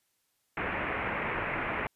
white low-pass noise, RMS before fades -33 dBFS, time 0.57-1.87 s, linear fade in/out 2 ms, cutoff 2400 Hz, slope 48 dB/octave, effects white hiss -75 dBFS RMS until 1.95 s + resampled to 32000 Hz

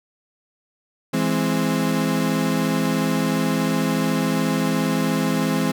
35% pulse chord, E augmented, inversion none, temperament equal, 164.81 / 207.7 / 261.6 Hz, E3 / G#3 / B#3, 0 / 0 / 0 cents, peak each -22 / -22 / -21 dBFS, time 1.13-5.72 s, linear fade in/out 10 ms, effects none

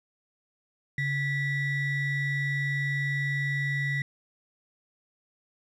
triangle ring-modulated tone, 910 Hz, A#5, 42 cents flat, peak -21 dBFS, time 0.98-4.02 s, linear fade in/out 2 ms, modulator 1050 Hz, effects none

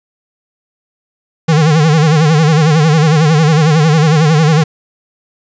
square tone with vibrato, 155.56 Hz, D#3, in tune, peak -7 dBFS, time 1.48-4.64 s, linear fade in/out 10 ms, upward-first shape sine, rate 11 Hz, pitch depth 110 cents each way, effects resampled to 16000 Hz + 7-bit

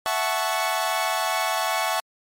sawtooth chord, F# minor seventh, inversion third, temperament equal with one note detuned, 659.3 / 740 / 872.4 / 1108.7 Hz, E5 / F#5 / A5 / C#6, 0 / 0 / -15 / 0 cents, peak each -24 dBFS, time 0.06-2 s, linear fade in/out 0 ms, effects MP3 64 kbps

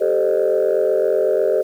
sine chord, A half-diminished seventh, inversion third, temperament equal with one note detuned, 392 / 440 / 523.3 / 609.4 Hz, G4 / A4 / C5 / Eb5, 0 / 0 / 0 / -36 cents, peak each -19 dBFS, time 0-1.63 s, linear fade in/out 20 ms, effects tanh soft clip ceiling -8 dBFS + 8-bit

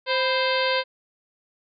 harmonic tone with a mistuned harmonic, 523 Hz, C5, 1 cent flat, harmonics 1 / 2 / 3 / 4 / 5 / 6 / 7 / 8 / 9, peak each -24 / -27 / -29 / -30 / -31 / -32 / -32 / -33 / -34 dBFS, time 0.06-0.84 s, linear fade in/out 50 ms, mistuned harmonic 2, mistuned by -85 cents, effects none

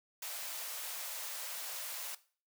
white high-pass noise, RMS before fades -42 dBFS, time 0.22-2.15 s, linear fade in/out 5 ms, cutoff 480 Hz, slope 96 dB/octave, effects noise-tail reverb RT60 0.4 s tail -17 dB re dry

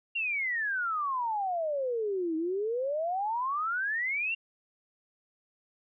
sine exponential two-way sweep, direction down then up, 2800 to 312.6 to 2800 Hz, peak -28 dBFS, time 0.15-4.35 s, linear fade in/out 10 ms, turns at 2.36 s, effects none

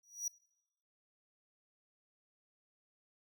square tone with exponential growth, 5800 Hz, F#8, 35 cents flat, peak -32 dBFS, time 0.03-0.28 s, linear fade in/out 5 ms, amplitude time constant 54 ms, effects noise-tail reverb RT60 0.9 s tail -24 dB re dry

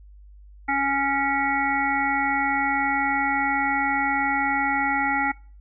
harmonic tone, 277.2 Hz, C#4, in tune, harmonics 1 / 3 / 5 / 7 / 8, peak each -29 / -24 / -28 / -27 / -29 dBFS, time 0.68-5.32 s, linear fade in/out 10 ms, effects noise-tail reverb RT60 0.4 s tail -23 dB re dry + added 50 Hz sine -44 dBFS peak until 5.6 s

